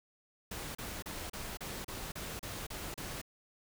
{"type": "noise bursts", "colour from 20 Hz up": "pink", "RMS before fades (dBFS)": -42, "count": 10, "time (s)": [0.51, 3.216], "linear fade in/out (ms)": 5, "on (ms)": 240, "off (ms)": 34, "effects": []}